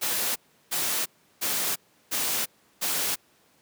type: noise bursts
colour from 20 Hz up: white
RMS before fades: -27 dBFS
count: 5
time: 0.01-3.16 s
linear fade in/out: 20 ms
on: 350 ms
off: 350 ms
effects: pink hiss -62 dBFS RMS until 3.61 s + high-pass 150 Hz 12 dB/octave